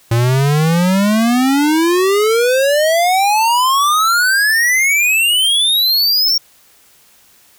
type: exponential sweep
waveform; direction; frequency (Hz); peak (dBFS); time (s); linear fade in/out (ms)
square; up; 113.9 to 5588; -11; 0.11-6.38; 5
effects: white hiss -49 dBFS RMS until 7.58 s